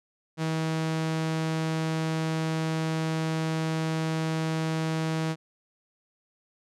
sawtooth tone, 160 Hz, D#3, 49 cents sharp, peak -22 dBFS, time 0.37-5.36 s, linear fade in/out 50 ms, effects low-pass 8000 Hz 12 dB/octave

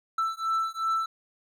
triangle beating tone pair, 1325 / 1327.7 Hz, E6 / E6, +9 / +12 cents, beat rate 2.7 Hz, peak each -27 dBFS, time 0.18-1.06 s, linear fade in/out 5 ms, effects none

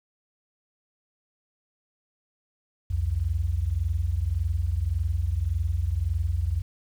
sine tone pair together, 65 / 86.76 Hz, C2 / F2, -11 / -11 cents, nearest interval perfect fourth, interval 500 cents, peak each -27 / -25 dBFS, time 2.9-6.62 s, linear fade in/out 10 ms, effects 9-bit

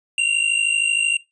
square tone pair together, 2748 / 2801 Hz, F7 / F7, -29 / +4 cents, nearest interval unison, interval 33 cents, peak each -19 / -21 dBFS, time 0.18-1.17 s, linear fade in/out 2 ms, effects noise-tail reverb RT60 0.2 s tail -19 dB re dry + resampled to 22050 Hz

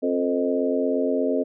harmonic tone with a mistuned harmonic, 88.6 Hz, F2, 25 cents sharp, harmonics 3 / 4 / 5 / 6 / 7, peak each -24 / -31 / -25 / -29 / -27 dBFS, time 0.02-1.44 s, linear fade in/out 20 ms, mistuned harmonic 6, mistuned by -39 cents, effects none

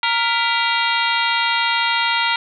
harmonic tone with a mistuned harmonic, 466.2 Hz, A#4, in tune, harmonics 2 / 3 / 4 / 5 / 6 / 7 / 8 / 9, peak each -21 / -23 / -24 / -25 / -26 / -26 / -27 / -28 dBFS, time 0.03-2.36 s, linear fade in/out 2 ms, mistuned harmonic 4, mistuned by +110 cents, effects none

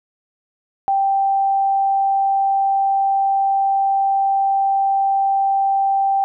sine tone, 784 Hz, G5, in tune, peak -14 dBFS, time 0.88-6.24 s, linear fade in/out 0 ms, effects none

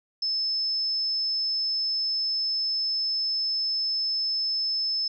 sine tone, 5240 Hz, E8, 11 cents flat, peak -24 dBFS, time 0.22-5.08 s, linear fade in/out 5 ms, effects none

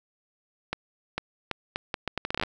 accelerating click train, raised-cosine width 0.3 ms, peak -12 dBFS, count 15, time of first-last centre 0.73-2.435 s, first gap 450 ms, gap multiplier 0.74, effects none

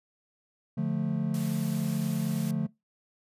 triangle chord, D minor, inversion none, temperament just, 146.83 / 176.2 / 220.2 Hz, D3 / F3 / A3, 0 / +16 / +2 cents, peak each -29 dBFS, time 0.77-2.67 s, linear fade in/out 10 ms
white noise, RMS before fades -44 dBFS, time 1.34-2.51 s, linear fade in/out 2 ms
effects noise-tail reverb RT60 0.2 s tail -22 dB re dry + resampled to 32000 Hz

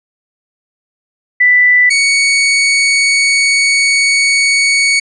sine / sawtooth tone pair in turn, 1983 / 2231 Hz, B6 / C#7, +7 / +11 cents, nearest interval major second, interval 204 cents, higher second, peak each -5 / -5 dBFS, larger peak neither, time 1.4-1.9 / 1.9-5 s, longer second, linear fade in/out 10 ms, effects resampled to 22050 Hz

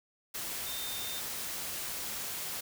sine tone in noise, 3630 Hz, A#7, 47 cents flat, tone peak -41 dBFS, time 0.66-1.2 s, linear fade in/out 10 ms, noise white, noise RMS -38 dBFS, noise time 0.34-2.61 s, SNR -6 dB, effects none

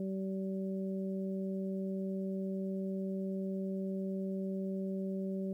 harmonic tone, 191.7 Hz, G3, 38 cents flat, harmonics 1 / 2 / 3, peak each -35 / -41 / -45 dBFS, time 0-5.53 s, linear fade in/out 2 ms, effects 12-bit

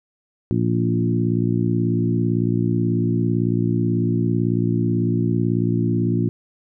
harmonic tone with a mistuned harmonic, 58.1 Hz, A#1, 5 cents flat, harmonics 2 / 3 / 4 / 5 / 6, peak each -21 / -23 / -24 / -25 / -26 dBFS, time 0.51-6.29 s, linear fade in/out 0 ms, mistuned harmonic 2, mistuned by -15 cents, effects none

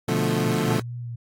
25% pulse chord, B half-diminished seventh, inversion none, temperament equal, 123.47 / 146.83 / 174.61 / 220 Hz, B2 / D3 / F3 / A3, 0 / 0 / 0 / 0 cents, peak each -23 dBFS, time 0.08-0.8 s, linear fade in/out 5 ms
sine tone with vibrato, 119.2 Hz, A#2, 39 cents sharp, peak -30 dBFS, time 0.46-1.16 s, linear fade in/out 10 ms, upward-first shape sine, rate 2.5 Hz, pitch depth 26 cents each way
effects AAC 64 kbps

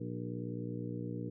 harmonic tone with a mistuned harmonic, 59.4 Hz, A#1, 33 cents sharp, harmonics 2 / 3 / 4 / 5 / 6 / 7 / 8, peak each -41 / -43 / -46 / -43 / -51 / -51 / -47 dBFS, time 0-1.3 s, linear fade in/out 10 ms, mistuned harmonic 6, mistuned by +43 cents, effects none

